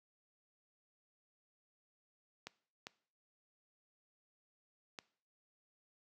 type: clicks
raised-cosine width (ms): 0.2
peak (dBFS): -27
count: 3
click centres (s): 2.47 / 2.869 / 4.988
effects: noise-tail reverb RT60 0.5 s tail -20 dB re dry + high-pass 150 Hz 12 dB/octave